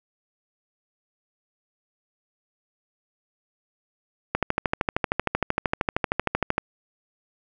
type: click train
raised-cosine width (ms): 0.5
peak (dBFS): -6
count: 30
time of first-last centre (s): 4.35-6.581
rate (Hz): 13
effects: none